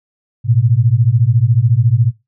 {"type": "beating tone pair", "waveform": "sine", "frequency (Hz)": [110, 124], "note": ["A2", "B2"], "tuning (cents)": [0, 7], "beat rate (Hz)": 14, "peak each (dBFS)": -12, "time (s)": [0.44, 2.12], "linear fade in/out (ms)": 50, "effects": ["noise-tail reverb RT60 0.2 s tail -18 dB re dry"]}